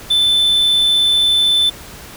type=tone; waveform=triangle; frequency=3524 Hz; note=A7; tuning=2 cents sharp; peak=-9 dBFS; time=0.1-1.7 s; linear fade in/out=10 ms; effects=pink hiss -35 dBFS RMS until 2.16 s